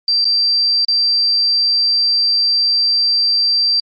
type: tone with dropouts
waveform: sine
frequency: 4699 Hz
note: D8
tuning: in tune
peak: -11 dBFS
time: 0.08-3.8 s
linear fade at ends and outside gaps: 2 ms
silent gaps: 0.245-0.252 / 0.849-0.883 s
effects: MP3 32 kbps